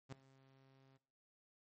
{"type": "tone with ADSR envelope", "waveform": "sawtooth", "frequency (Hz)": 134, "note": "C3", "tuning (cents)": 42, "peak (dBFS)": -40, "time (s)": [0.09, 0.98], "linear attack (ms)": 34, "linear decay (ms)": 4, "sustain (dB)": -22, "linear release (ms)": 21, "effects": ["noise-tail reverb RT60 0.4 s tail -17 dB re dry", "MP3 32 kbps"]}